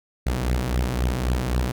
sawtooth beating tone pair, 61 / 64.8 Hz, B1 / C2, -21 / -16 cents, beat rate 3.8 Hz, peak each -19 / -22 dBFS, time 0.26-1.72 s, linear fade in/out 10 ms, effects none

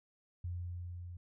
sine tone with level ramp, 88 Hz, F2, 14 cents sharp, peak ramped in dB -36 to -44 dBFS, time 0.44-1.17 s, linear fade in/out 5 ms, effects none

